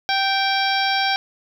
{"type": "harmonic tone with a mistuned harmonic", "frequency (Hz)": 780, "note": "G5", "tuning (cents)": -9, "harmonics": [1, 2, 3, 4, 5, 6, 7], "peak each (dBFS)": [-21, -24, -26, -27, -28, -29, -29], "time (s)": [0.09, 1.16], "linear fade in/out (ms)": 0, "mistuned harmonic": 4, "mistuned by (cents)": 62, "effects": ["8-bit"]}